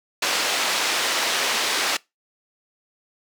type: band-pass noise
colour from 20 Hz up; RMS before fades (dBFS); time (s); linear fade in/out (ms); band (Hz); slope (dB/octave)
white; -23; 0.22-1.97; 5; 360 to 4700; 12
effects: noise-tail reverb RT60 0.2 s tail -23 dB re dry